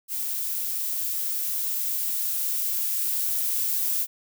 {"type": "noise with level ramp", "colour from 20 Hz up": "violet", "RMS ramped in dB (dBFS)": [-29, -25], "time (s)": [0.08, 4.07], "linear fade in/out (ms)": 50, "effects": []}